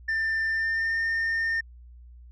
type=tone with pitch glide; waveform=sine; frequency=1788 to 1817.2 Hz; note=A6 to A#6; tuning=+27 to -45 cents; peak=-21 dBFS; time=0.08-1.61 s; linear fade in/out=10 ms; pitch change=+28 cents; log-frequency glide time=0.48-0.99 s; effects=tanh soft clip ceiling -23 dBFS + added 60 Hz sine -45 dBFS peak until 2.31 s